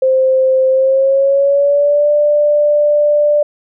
sine tone with pitch glide, 523.3 to 590.8 Hz, C5 to D5, 0 to +10 cents, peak -8 dBFS, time 0.02-3.43 s, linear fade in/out 5 ms, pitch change +210 cents, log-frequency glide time 0.69-2.1 s, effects none

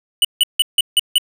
square tone bursts, 2960 Hz, F#7, in tune, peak -10 dBFS, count 6, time 0.22-1.182 s, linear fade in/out 2 ms, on 27 ms, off 160 ms, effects none

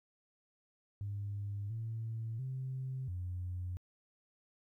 sine tone with pitch steps, 101.4 / 112.7 / 130.8 / 90 Hz, G#2 / A2 / C3 / F#2, -41 / +42 / 0 / -47 cents, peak -36 dBFS, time 1.01-3.77 s, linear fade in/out 0 ms, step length 690 ms, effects tanh soft clip ceiling -32 dBFS + 13-bit

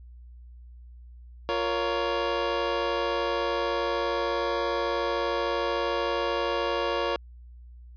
25% pulse chord, Bb minor, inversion second, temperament just, 349.6 / 466.2 / 559.4 Hz, F4 / Bb4 / Db5, +2 / 0 / +16 cents, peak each -28 / -26 / -25 dBFS, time 1.49-7.16 s, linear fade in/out 0 ms, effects added 60 Hz sine -44 dBFS peak until 7.96 s + resampled to 11025 Hz

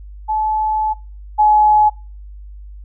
sine tone pair in turn, 863 / 848.2 Hz, A5 / G#5, -34 / +36 cents, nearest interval unison, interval 30 cents, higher first, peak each -15 / -8 dBFS, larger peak second, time 0.28-0.94 / 1.38-1.9 s, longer first, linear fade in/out 20 ms, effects noise-tail reverb RT60 0.4 s tail -26 dB re dry + added 50 Hz sine -32 dBFS peak until 2.84 s

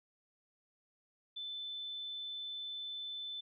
sine tone, 3520 Hz, A7, in tune, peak -40 dBFS, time 1.36-3.41 s, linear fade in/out 10 ms, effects none

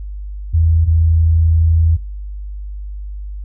sine tone pair in turn, 81.7 / 81.7 Hz, E2 / E2, -15 / -15 cents, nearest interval unison, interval 0 cents, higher neither, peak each -9 dBFS, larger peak neither, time 0.53-0.86 / 0.86-1.97 s, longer second, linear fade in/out 20 ms, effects noise-tail reverb RT60 0.3 s tail -23 dB re dry + added 50 Hz sine -24 dBFS peak until 3.44 s

